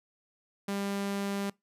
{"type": "tone", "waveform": "sawtooth", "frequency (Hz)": 199.3, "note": "G3", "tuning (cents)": 29, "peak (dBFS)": -27, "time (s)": [0.68, 1.5], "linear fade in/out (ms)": 5, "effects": ["noise-tail reverb RT60 0.2 s tail -24 dB re dry", "resampled to 32000 Hz"]}